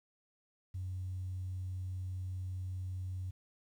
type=tone; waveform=sine; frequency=92.5 Hz; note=F#2; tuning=in tune; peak=-36 dBFS; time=0.74-3.31 s; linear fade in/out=10 ms; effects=tanh soft clip ceiling -32 dBFS + 11-bit